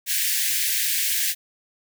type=high-pass noise; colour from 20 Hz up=white; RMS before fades=-23 dBFS; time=0.06-1.35 s; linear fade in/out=50 ms; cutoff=1600 Hz; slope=96 dB/octave; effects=none